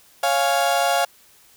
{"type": "chord", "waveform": "35% pulse", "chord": "Db major", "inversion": "none", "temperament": "equal", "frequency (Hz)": [554.4, 698.5, 830.6], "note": ["Db5", "F5", "Ab5"], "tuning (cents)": [0, 0, 0], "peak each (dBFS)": [-22, -18, -22], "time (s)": [0.23, 1.05], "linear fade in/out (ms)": 5, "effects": ["white hiss -53 dBFS RMS until 1.56 s"]}